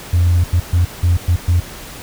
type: tone bursts at uneven times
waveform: sine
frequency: 87.31 Hz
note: F2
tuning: in tune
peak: -8 dBFS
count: 6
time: 0.13-0.44 / 0.53-0.6 / 0.73-0.85 / 1.03-1.17 / 1.28-1.36 / 1.48-1.6 s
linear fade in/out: 5 ms
effects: tanh soft clip ceiling -7 dBFS + pink hiss -33 dBFS RMS until 2.02 s